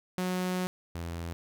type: tone pair in turn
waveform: sawtooth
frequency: 182.8 / 84.45 Hz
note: F#3 / E2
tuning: -21 / +42 cents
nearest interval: octave + minor second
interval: 1337 cents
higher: first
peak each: -25 / -31 dBFS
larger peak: first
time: 0.18-0.67 / 0.95-1.33 s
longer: first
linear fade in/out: 0 ms
effects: none